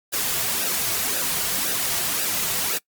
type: noise with flanger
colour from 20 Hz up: white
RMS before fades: -24 dBFS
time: 0.12-2.79 s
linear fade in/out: 20 ms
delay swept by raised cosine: 0.91 to 3.91 ms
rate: 1.9 Hz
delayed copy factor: -0.6
effects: noise-tail reverb RT60 0.1 s tail -23 dB re dry + Opus 48 kbps